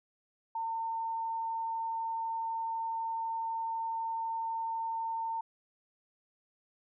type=tone; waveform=sine; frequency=906 Hz; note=A#5; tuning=50 cents flat; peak=-32 dBFS; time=0.55-5.41 s; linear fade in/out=5 ms; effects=none